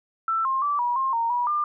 sine tone with pitch steps, 1331 / 1063 / 1161 / 966 / 1064 / 924 / 970 / 1198 Hz, E6 / C6 / D6 / B5 / C6 / A#5 / B5 / D6, +16 / +27 / -20 / -39 / +29 / -16 / -31 / +34 cents, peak -21 dBFS, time 0.28-1.64 s, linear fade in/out 2 ms, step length 170 ms, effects none

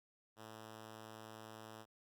5% pulse tone, 110 Hz, A2, in tune, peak -40 dBFS, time 0.36-1.86 s, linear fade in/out 50 ms, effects none

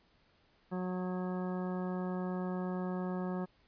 harmonic tone with a mistuned harmonic, 182.9 Hz, F#3, 20 cents flat, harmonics 1 / 2 / 3 / 4 / 5 / 6 / 7 / 9, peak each -35 / -41 / -45 / -47 / -49 / -51 / -52 / -54 dBFS, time 0.71-3.46 s, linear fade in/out 20 ms, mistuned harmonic 7, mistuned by -16 cents, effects pink hiss -69 dBFS RMS until 3.67 s + resampled to 11025 Hz

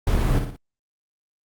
brown noise with echo, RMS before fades -21 dBFS, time 0.07-0.39 s, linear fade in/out 2 ms, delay 58 ms, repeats 3, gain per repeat -6 dB, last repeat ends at 0.564 s, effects Opus 48 kbps

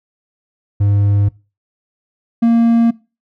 triangle tone pair in turn, 101.4 / 231.7 Hz, G#2 / A#3, -41 / -10 cents, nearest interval octave + major second, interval 1431 cents, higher second, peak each -8 / -6 dBFS, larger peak second, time 0.8-1.29 / 2.42-2.91 s, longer neither, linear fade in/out 10 ms, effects noise-tail reverb RT60 0.3 s tail -22 dB re dry

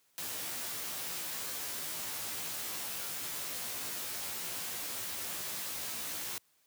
white noise with comb filter, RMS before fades -39 dBFS, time 0.18-6.38 s, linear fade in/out 0 ms, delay 15 ms, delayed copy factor -1, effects white hiss -71 dBFS RMS until 6.66 s + high-pass 80 Hz 12 dB/octave

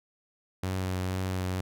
sawtooth tone with vibrato, 93 Hz, F#2, 9 cents sharp, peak -25 dBFS, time 0.63-1.61 s, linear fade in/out 5 ms, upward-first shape triangle, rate 2.1 Hz, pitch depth 21 cents each way, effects none

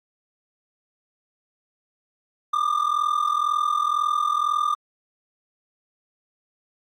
triangle ring-modulated tone, 1199 Hz, D6, 36 cents sharp, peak -15 dBFS, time 2.53-4.75 s, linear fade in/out 5 ms, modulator 21 Hz, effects AAC 64 kbps

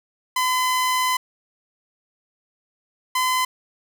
sawtooth tone pair in turn, 1016 / 1020.6 Hz, B5 / C6, +49 / -43 cents, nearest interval unison, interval 8 cents, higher second, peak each -15 dBFS, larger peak neither, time 0.36-1.17 / 3.15-3.45 s, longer first, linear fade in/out 5 ms, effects none

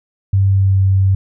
sine tone with pitch glide, 97.5 to 96.16 Hz, G2 to G2, -9 to -33 cents, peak -9 dBFS, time 0.33-1.15 s, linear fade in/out 5 ms, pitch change -24 cents, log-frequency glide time 0.48-0.8 s, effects none

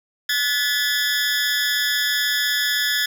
20% pulse tone with amplitude modulation, 1721 Hz, A6, 39 cents flat, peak -10 dBFS, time 0.29-3.06 s, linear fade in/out 5 ms, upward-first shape sine, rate 264 Hz, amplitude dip 85%, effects none

